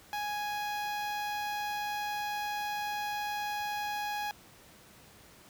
sawtooth tone with notch filter, 830.6 Hz, G#5, in tune, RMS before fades -35 dBFS, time 0.13-4.31 s, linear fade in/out 0 ms, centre 8700 Hz, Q 1, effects pink hiss -56 dBFS RMS until 5.49 s + high-pass 60 Hz 12 dB/octave

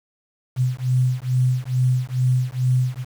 sine beating tone pair, 125.9 / 128.2 Hz, B2 / C3, +34 / -35 cents, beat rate 2.3 Hz, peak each -20 / -20 dBFS, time 0.56-3.05 s, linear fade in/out 50 ms, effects 7-bit

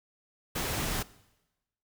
pink noise, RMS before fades -32 dBFS, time 0.55-1.03 s, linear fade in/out 10 ms, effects noise-tail reverb RT60 1.0 s tail -20 dB re dry

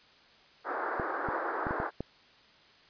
white band-pass noise, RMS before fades -34 dBFS, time 0.64-1.91 s, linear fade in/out 50 ms, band 310 to 1600 Hz, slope 48 dB/octave
clicks, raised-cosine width 2 ms, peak -20 dBFS, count 6, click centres 0.998 / 1.287 / 1.668 / 1.709 / 1.801 / 2.006 s
effects white hiss -59 dBFS RMS until 2.89 s + resampled to 11025 Hz

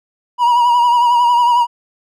triangle tone with vibrato, 962 Hz, B5, 46 cents flat, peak -7 dBFS, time 0.38-1.67 s, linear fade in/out 50 ms, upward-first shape sine, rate 11 Hz, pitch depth 43 cents each way, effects none

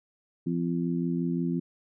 harmonic tone, 85.7 Hz, F2, 32 cents flat, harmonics 2 / 3 / 4, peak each -28 / -30 / -34 dBFS, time 0.46-1.6 s, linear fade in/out 10 ms, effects none

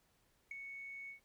sine tone with ADSR envelope, 2217 Hz, C#7, in tune, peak -37 dBFS, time 0.51-1.2 s, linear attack 4 ms, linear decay 8 ms, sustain -8 dB, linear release 110 ms, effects tanh soft clip ceiling -38 dBFS + pink hiss -75 dBFS RMS until 1.24 s

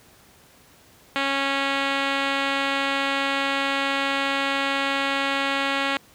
5% pulse tone with low-pass filter, 275.4 Hz, C#4, 11 cents flat, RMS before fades -24 dBFS, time 1.16-5.97 s, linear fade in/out 0 ms, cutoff 3900 Hz, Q 0.91, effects pink hiss -53 dBFS RMS until 6.14 s + high-pass 60 Hz 12 dB/octave

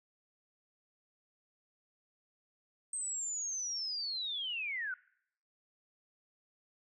sine linear sweep, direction down, 8372 to 1433 Hz, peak -35 dBFS, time 2.93-4.94 s, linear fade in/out 2 ms, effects noise-tail reverb RT60 0.7 s tail -23 dB re dry

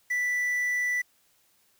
triangle tone with quantisation, 1973 Hz, B6, 2 cents flat, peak -23 dBFS, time 0.1-1.02 s, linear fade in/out 10 ms, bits 8, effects white hiss -66 dBFS RMS until 1.79 s

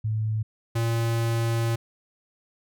sine / square tone pair in turn, 108.9 / 115.38 Hz, A2 / A#2, -17 / -17 cents, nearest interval minor second, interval 100 cents, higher second, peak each -23 dBFS, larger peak neither, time 0.04-0.43 / 0.75-1.76 s, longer second, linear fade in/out 10 ms, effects none

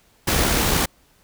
pink noise with amplitude modulation, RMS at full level -18 dBFS, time 0.27-0.86 s, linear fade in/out 10 ms, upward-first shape sine, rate 67.2 Hz, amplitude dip 30%, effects pink hiss -58 dBFS RMS until 1.23 s

